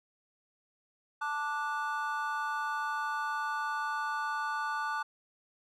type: chord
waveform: triangle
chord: D major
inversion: second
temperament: just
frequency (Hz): 881 / 1174.7 / 1468.3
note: A5 / D6 / F#6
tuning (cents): +2 / 0 / -14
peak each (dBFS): -34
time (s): 1.21-5.03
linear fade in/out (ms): 10
effects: none

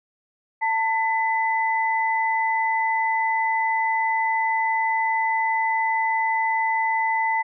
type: tone pair together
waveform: sine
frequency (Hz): 893.8 / 2005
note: A5 / B6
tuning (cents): +27 / +26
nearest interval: octave + major second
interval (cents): 1399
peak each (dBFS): -21 / -24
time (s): 0.61-7.43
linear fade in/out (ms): 20
effects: none

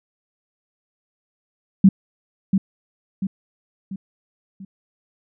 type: tone with echo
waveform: sine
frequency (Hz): 192.9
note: G3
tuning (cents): -28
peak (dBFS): -6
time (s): 1.84-1.89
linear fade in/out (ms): 5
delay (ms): 690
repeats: 4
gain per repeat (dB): -7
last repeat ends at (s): 4.65
effects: none

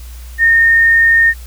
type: tone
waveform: sine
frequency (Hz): 1833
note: A#6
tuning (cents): -30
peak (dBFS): -6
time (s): 0.38-1.34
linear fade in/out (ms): 50
effects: added 60 Hz sine -28 dBFS peak until 1.46 s + white hiss -41 dBFS RMS until 1.46 s

